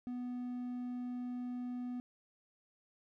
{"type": "tone", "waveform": "triangle", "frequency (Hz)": 246.9, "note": "B3", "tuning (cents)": 0, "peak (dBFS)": -36, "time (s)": [0.07, 2], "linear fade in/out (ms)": 0, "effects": []}